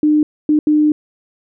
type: tone bursts at uneven times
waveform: sine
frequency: 302.1 Hz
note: D4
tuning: 49 cents sharp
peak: -9 dBFS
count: 3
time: 0.03-0.23 / 0.49-0.59 / 0.67-0.92 s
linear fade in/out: 2 ms
effects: none